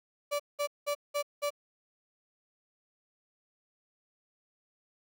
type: tone bursts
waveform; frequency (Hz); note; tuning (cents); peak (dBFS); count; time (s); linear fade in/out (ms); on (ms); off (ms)
35% pulse; 580; D5; -22; -27; 5; 0.31-1.505; 20; 87; 190
effects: none